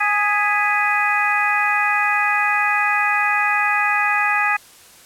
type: harmonic tone with a mistuned harmonic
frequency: 415.3 Hz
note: G#4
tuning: in tune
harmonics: 2 / 3 / 4 / 5 / 6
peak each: -22 / -22 / -22 / -22 / -22 dBFS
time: 0-4.57 s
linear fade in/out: 10 ms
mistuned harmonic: 5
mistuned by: -75 cents
effects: white hiss -46 dBFS RMS until 5.05 s + low-pass 12000 Hz 12 dB/octave